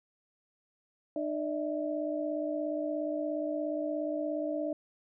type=tone cluster; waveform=sine; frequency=302.9 / 589 / 646 Hz; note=D#4 / D5 / E5; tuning=-46 / +5 / -35 cents; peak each=-34 / -35 / -36 dBFS; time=1.16-4.73 s; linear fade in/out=2 ms; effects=none